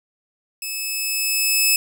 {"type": "tone with level ramp", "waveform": "10% pulse", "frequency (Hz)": 2600, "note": "E7", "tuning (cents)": -24, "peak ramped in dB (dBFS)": [-18, -5], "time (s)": [0.62, 1.76], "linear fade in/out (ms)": 2, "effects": []}